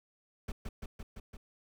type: noise with echo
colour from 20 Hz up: brown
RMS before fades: -37 dBFS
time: 0.48-0.52 s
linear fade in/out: 5 ms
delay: 170 ms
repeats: 5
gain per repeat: -2 dB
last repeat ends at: 1.37 s
effects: none